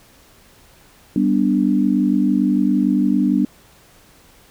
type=chord; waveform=sine; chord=G major; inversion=none; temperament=equal; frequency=196 / 246.9 / 293.7 Hz; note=G3 / B3 / D4; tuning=0 / 0 / 0 cents; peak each=-18 dBFS; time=1.16-3.45 s; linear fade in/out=2 ms; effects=pink hiss -50 dBFS RMS until 4.5 s